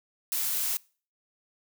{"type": "noise", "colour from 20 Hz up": "blue", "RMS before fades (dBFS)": -29, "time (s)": [0.32, 0.77], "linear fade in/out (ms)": 0, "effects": ["noise-tail reverb RT60 0.4 s tail -24 dB re dry"]}